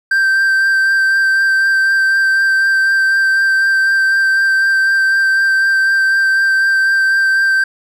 triangle tone with vibrato, 1568 Hz, G6, in tune, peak -8 dBFS, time 0.11-7.64 s, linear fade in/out 5 ms, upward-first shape sine, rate 4 Hz, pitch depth 13 cents each way, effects none

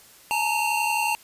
square tone cluster, 853 / 924 / 2740 Hz, G#5 / A#5 / F7, +46 / -16 / -34 cents, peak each -27 dBFS, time 0.31-1.15 s, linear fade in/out 0 ms, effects white hiss -51 dBFS RMS until 1.23 s + resampled to 32000 Hz

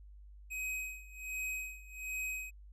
square tone with tremolo, 2526 Hz, D#7, 26 cents sharp, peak -36 dBFS, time 0.5-2.51 s, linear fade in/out 20 ms, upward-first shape sine, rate 1.3 Hz, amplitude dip 90%, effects added 50 Hz sine -51 dBFS peak until 2.72 s + resampled to 32000 Hz

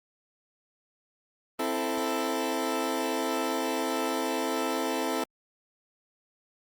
20% pulse chord, A minor, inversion first, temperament equal, 261.6 / 329.6 / 440 Hz, C4 / E4 / A4, 0 / 0 / 0 cents, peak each -27 dBFS, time 1.59-5.24 s, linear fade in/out 5 ms, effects Opus 32 kbps

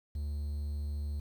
triangle tone with quantisation, 73.1 Hz, D2, 7 cents flat, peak -31 dBFS, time 0.15-1.2 s, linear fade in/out 5 ms, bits 10, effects none

